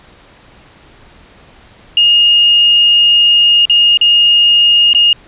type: tone with dropouts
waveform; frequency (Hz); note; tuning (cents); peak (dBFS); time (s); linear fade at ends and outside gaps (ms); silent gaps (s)
sine; 2847; F7; +33; -5; 1.97-5.13; 2; 3.654-3.697 / 3.973-4.012 / 4.932-4.948
effects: pink hiss -42 dBFS RMS until 5.27 s + resampled to 8000 Hz